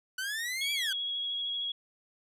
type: linear two-way sweep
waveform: sawtooth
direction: up then down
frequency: 1480 to 2349 to 1480 Hz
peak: -29 dBFS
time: 0.18-0.93 s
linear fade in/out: 5 ms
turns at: 0.73 s
type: tone with vibrato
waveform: sine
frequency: 3322 Hz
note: G#7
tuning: in tune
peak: -31 dBFS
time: 0.61-1.72 s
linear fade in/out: 5 ms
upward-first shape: triangle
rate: 13 Hz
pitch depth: 18 cents each way
effects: resampled to 32000 Hz